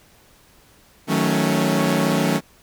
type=chord; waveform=sawtooth; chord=D# half-diminished seventh; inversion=none; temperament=equal with one note detuned; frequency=157.92 / 185 / 220 / 277.2 Hz; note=D#3 / F#3 / A3 / C#4; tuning=+26 / 0 / 0 / 0 cents; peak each=-19 dBFS; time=1.07-2.41 s; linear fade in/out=50 ms; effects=pink hiss -53 dBFS RMS until 2.62 s